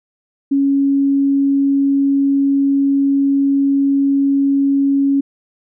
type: tone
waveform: sine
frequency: 277.1 Hz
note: C#4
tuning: 1 cent flat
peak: -11 dBFS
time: 0.51-5.21 s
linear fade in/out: 10 ms
effects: none